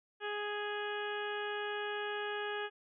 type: harmonic tone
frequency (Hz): 415.3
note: G#4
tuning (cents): 0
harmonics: 1 / 2 / 3 / 4 / 5 / 6 / 7 / 8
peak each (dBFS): -39 / -43 / -46 / -41 / -54 / -49 / -47 / -52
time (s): 0.2-2.7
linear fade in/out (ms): 50
effects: none